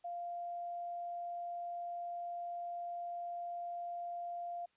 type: tone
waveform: sine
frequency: 696 Hz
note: F5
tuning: 6 cents flat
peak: -39 dBFS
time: 0.04-4.66 s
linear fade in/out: 10 ms
effects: white hiss -75 dBFS RMS until 4.76 s + resampled to 8000 Hz